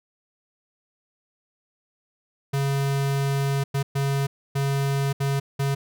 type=tone bursts at uneven times; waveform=square; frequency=138.59 Hz; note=C#3; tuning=in tune; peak=-22 dBFS; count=6; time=2.53-3.64 / 3.74-3.83 / 3.95-4.27 / 4.55-5.13 / 5.2-5.4 / 5.59-5.75 s; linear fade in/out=10 ms; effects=none